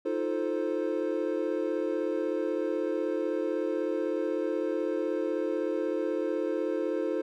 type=chord; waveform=triangle; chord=F dominant seventh; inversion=third; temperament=equal with one note detuned; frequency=313.1 / 349.2 / 440 / 523.3 Hz; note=Eb4 / F4 / A4 / C5; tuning=+11 / 0 / 0 / 0 cents; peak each=-31 dBFS; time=0.05-7.22 s; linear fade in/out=10 ms; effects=none